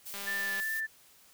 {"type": "noise", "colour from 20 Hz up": "blue", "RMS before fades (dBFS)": -42, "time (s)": [0.05, 0.81], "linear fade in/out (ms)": 20}
{"type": "click train", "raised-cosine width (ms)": 0.2, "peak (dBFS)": -25, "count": 93, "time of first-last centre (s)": [0.14, 0.6], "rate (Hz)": 200}
{"type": "tone with vibrato", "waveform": "sine", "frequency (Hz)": 1762, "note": "A6", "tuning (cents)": 2, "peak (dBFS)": -31, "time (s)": [0.26, 0.87], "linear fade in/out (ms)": 20, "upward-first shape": "triangle", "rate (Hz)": 2.5, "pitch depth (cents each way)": 20}
{"effects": ["white hiss -60 dBFS RMS until 1.33 s"]}